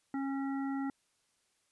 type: harmonic tone with a mistuned harmonic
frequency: 273.1 Hz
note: C#4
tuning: 26 cents flat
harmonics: 1 / 3 / 5 / 7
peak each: -33 / -43 / -47 / -50 dBFS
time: 0.14-0.9 s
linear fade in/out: 2 ms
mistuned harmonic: 7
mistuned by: +16 cents
effects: white hiss -75 dBFS RMS until 1.71 s + resampled to 24000 Hz